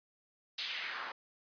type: noise with band-pass filter sweep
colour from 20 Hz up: white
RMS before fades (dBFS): -40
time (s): 0.58-1.12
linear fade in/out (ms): 5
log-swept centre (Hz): 3800 to 1000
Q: 2.1
effects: resampled to 11025 Hz